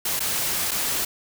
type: noise with dropouts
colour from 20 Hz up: white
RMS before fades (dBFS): -25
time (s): 0.05-1.05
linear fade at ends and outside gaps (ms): 5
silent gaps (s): 0.194-0.203 / 0.71-0.714
effects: none